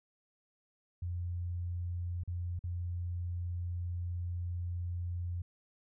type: tone with dropouts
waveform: sine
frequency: 87.7 Hz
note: F2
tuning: 8 cents sharp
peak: -34 dBFS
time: 1.02-5.42 s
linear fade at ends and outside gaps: 5 ms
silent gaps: 2.236-2.276 / 2.592-2.638 s
effects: none